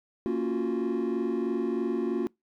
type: chord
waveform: triangle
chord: Gb major seventh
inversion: first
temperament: just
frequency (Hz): 231.2 / 277.5 / 346.9 / 370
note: Bb3 / Db4 / F4 / Gb4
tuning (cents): -14 / +2 / -12 / 0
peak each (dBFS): -29 / -31 / -28 / -29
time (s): 0.26-2.27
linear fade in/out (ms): 0
effects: noise-tail reverb RT60 0.2 s tail -26 dB re dry + tanh soft clip ceiling -17 dBFS